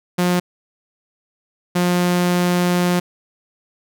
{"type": "tone pair in turn", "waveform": "sawtooth", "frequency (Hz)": [178.2, 177.46], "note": ["F3", "F3"], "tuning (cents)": [35, 28], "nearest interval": "unison", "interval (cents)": 7, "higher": "first", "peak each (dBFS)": -11, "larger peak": "neither", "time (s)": [[0.18, 0.4], [1.75, 3]], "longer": "second", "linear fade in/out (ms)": 10, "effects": []}